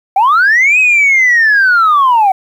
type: linear two-way sweep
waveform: sine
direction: up then down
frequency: 740 to 2562 to 740 Hz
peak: -4 dBFS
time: 0.16-2.32 s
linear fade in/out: 5 ms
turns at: 0.79 s
effects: tanh soft clip ceiling -3 dBFS + 7-bit